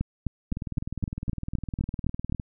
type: two click trains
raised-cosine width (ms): 5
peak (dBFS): -14 / -19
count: 10 / 38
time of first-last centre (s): 0.01-2.324 / 0.52-2.398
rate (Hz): 3.89 / 19.7
effects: none